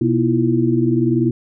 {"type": "tone cluster", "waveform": "sine", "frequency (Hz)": [126.2, 241.9, 322, 342.6], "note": ["B2", "B3", "E4", "F4"], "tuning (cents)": [38, -36, -41, -33], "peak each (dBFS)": -19, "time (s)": [0.01, 1.31], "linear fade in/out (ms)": 5, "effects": []}